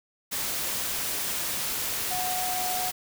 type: tone in noise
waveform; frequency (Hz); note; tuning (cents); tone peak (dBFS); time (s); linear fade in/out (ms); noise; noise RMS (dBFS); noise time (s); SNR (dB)
sine; 733; F#5; -16; -30; 2.1-2.91; 20; white; -30; 0.31-2.92; -3
effects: none